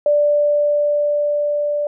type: tone with level ramp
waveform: sine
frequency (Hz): 587.3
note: D5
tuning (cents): 0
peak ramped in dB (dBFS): -11 to -17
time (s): 0.06-1.87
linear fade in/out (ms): 2
effects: none